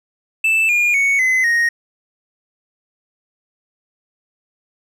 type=tone with pitch steps; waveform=triangle; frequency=2642 / 2423 / 2222 / 2037 / 1868.2 Hz; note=E7 / D#7 / C#7 / C7 / A#6; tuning=+3 / -47 / +4 / -47 / +3 cents; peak=-11 dBFS; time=0.44-1.69 s; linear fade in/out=5 ms; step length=250 ms; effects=none